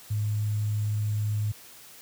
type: tone with sample-and-hold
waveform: sine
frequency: 105.6 Hz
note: G#2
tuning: 29 cents sharp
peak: -24 dBFS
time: 0.1-1.52 s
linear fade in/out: 10 ms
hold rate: 7350 Hz
effects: white hiss -49 dBFS RMS until 2.01 s + high-pass 60 Hz 12 dB/octave